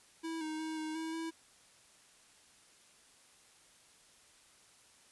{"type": "tone with pitch steps", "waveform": "square", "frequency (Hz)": [326.3, 312.1, 316.6, 312.5, 322, 326.6], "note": ["E4", "D#4", "D#4", "D#4", "E4", "E4"], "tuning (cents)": [-18, 5, 30, 8, -41, -16], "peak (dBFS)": -38, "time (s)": [0.23, 1.31], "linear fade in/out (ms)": 20, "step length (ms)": 180, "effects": ["white hiss -63 dBFS RMS until 5.11 s", "resampled to 24000 Hz"]}